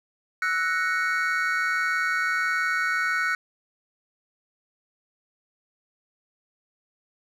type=chord; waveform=triangle; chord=F# dominant seventh; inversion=third; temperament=equal with one note detuned; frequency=1318.5 / 1480 / 1871.1 / 2217 Hz; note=E6 / F#6 / A#6 / C#7; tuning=0 / 0 / +6 / 0 cents; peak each=-28 / -23 / -29 / -29 dBFS; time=0.42-3.35 s; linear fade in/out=2 ms; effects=none